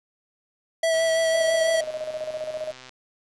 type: tone with vibrato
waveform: square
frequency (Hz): 652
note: E5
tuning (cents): -19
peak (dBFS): -20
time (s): 0.83-1.81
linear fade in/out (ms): 5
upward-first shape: sine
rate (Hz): 6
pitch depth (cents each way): 15
type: click train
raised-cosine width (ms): 0.2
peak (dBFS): -26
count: 251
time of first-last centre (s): 0.94-2.893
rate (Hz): 128
type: tone with tremolo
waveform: sine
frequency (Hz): 622.3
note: D#5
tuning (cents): 0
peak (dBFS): -26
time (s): 1.34-2.72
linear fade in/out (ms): 5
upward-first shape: square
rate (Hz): 15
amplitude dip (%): 60
effects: resampled to 24000 Hz + 9-bit